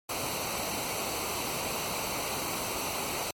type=noise with comb filter; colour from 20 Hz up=pink; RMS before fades=-33 dBFS; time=0.09-3.31 s; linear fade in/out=5 ms; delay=0.58 ms; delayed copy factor=-0.65; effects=high-pass 60 Hz 12 dB/octave + MP3 64 kbps